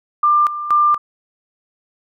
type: tone with tremolo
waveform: sine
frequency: 1192 Hz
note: D6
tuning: 25 cents sharp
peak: -10 dBFS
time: 0.23-0.98 s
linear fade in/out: 5 ms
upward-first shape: square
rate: 2.1 Hz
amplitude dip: 75%
effects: none